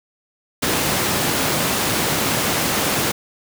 pink high-pass noise, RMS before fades -20 dBFS, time 0.62-3.12 s, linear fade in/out 10 ms, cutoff 130 Hz, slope 12 dB/octave, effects none

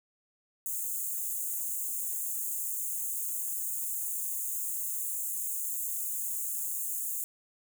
white high-pass noise, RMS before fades -34 dBFS, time 0.66-7.24 s, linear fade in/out 0 ms, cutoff 6600 Hz, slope 96 dB/octave, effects none

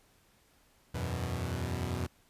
sawtooth chord, E suspended second, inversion none, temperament equal, 82.41 / 92.5 / 123.47 Hz, E2 / F#2 / B2, 0 / 0 / 0 cents, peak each -33 dBFS, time 0.94-2.07 s, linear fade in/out 10 ms, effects pink hiss -66 dBFS RMS until 2.29 s + resampled to 32000 Hz

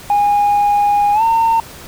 sine tone with pitch glide, 820 to 909.8 Hz, G#5 to A#5, -22 to -42 cents, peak -8 dBFS, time 0.1-1.6 s, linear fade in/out 2 ms, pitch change +180 cents, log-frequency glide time 1.13-1.23 s, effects tanh soft clip ceiling -8 dBFS + pink hiss -35 dBFS RMS until 1.87 s

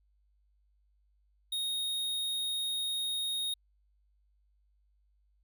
square tone, 3729 Hz, A#7, in tune, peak -32 dBFS, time 1.52-3.54 s, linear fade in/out 5 ms, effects added 50 Hz sine -67 dBFS peak until 5.43 s

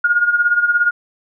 sine tone with tremolo, 1429 Hz, F6, 39 cents sharp, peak -9 dBFS, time 0.04-0.91 s, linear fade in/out 5 ms, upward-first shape sine, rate 17 Hz, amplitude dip 70%, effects none

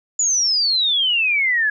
sine exponential sweep, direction down, 7040 to 1666 Hz, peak -15 dBFS, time 0.19-1.7 s, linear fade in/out 5 ms, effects none

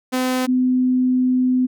sawtooth / sine tone pair in turn, 255.5 / 253.9 Hz, C4 / B3, -41 / +48 cents, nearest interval unison, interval 11 cents, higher first, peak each -14 dBFS, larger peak neither, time 0.12-0.47 / 0.47-1.67 s, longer second, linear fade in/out 20 ms, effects none

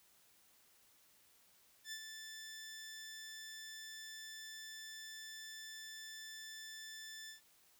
15% pulse tone with ADSR envelope, 1760 Hz, A6, in tune, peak -36 dBFS, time 1.84-7.41 s, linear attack 81 ms, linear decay 66 ms, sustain -6 dB, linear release 120 ms, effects white hiss -69 dBFS RMS until 7.79 s

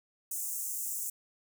pink high-pass noise, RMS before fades -36 dBFS, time 0.31-1.1 s, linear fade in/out 5 ms, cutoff 6700 Hz, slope 48 dB/octave, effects none

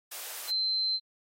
white high-pass noise, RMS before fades -40 dBFS, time 0.11-0.51 s, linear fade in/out 10 ms, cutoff 460 Hz, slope 24 dB/octave
sine tone, 4100 Hz, C8, 36 cents flat, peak -26 dBFS, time 0.47-1 s, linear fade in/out 50 ms
effects AAC 48 kbps

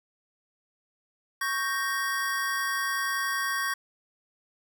square chord, G diminished, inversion second, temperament equal, 1108.7 / 1568 / 1864.7 Hz, Db6 / G6 / Bb6, 0 / 0 / 0 cents, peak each -32 dBFS, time 1.41-3.74 s, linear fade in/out 5 ms, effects none

